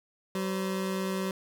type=tone pair together; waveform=25% pulse; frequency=190.1 / 514.6 Hz; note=F#3 / C5; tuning=+47 / -29 cents; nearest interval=octave + perfect fourth; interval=1724 cents; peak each=-26 / -35 dBFS; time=0.35-1.31 s; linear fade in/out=2 ms; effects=none